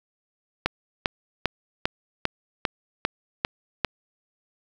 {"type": "click train", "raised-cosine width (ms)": 0.3, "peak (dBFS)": -5, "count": 9, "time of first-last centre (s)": [0.66, 3.847], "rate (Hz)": 2.51, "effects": ["7-bit"]}